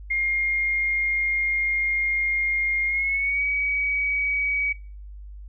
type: tone with pitch glide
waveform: sine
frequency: 2127 to 2267 Hz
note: C7 to C#7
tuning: +28 to +38 cents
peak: -21 dBFS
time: 0.1-4.73 s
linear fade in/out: 10 ms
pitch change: +110 cents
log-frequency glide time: 2.86-3.43 s
effects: noise-tail reverb RT60 0.4 s tail -21 dB re dry + added 50 Hz sine -37 dBFS peak until 5.48 s